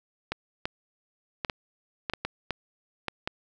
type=clicks; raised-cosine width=0.3 ms; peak=-13 dBFS; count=10; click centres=0.32 / 0.655 / 1.448 / 1.498 / 2.098 / 2.136 / 2.25 / 2.507 / 3.083 / 3.275 s; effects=none